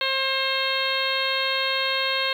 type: harmonic tone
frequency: 533 Hz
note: C5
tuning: 32 cents sharp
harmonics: 1 / 2 / 3 / 4 / 5 / 6 / 7 / 8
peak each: -30 / -30 / -30 / -30 / -30 / -30 / -30 / -30 dBFS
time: 0.01-2.33 s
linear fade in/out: 2 ms
effects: 8-bit